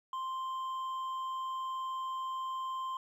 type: tone with hard clipping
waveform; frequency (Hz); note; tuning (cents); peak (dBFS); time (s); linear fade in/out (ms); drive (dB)
sine; 1046.5; C6; 0; -36; 0.13-2.97; 2; 4
effects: none